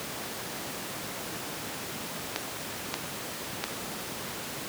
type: clicks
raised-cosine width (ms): 0.2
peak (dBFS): -10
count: 3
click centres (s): 2.361 / 2.941 / 3.64
effects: pink hiss -36 dBFS RMS until 4.68 s + high-pass 150 Hz 12 dB/octave